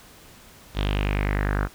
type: tone with low-pass filter sweep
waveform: sawtooth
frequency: 50 Hz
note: G1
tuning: 35 cents sharp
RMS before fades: -24 dBFS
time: 0.74-1.69 s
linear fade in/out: 50 ms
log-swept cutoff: 3600 to 1400 Hz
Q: 4.1
effects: pink hiss -49 dBFS RMS until 1.74 s